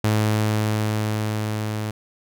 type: tone with level ramp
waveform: sawtooth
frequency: 107.4 Hz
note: A2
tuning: 41 cents flat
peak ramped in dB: -13 to -21 dBFS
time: 0.04-1.91 s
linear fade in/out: 5 ms
effects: none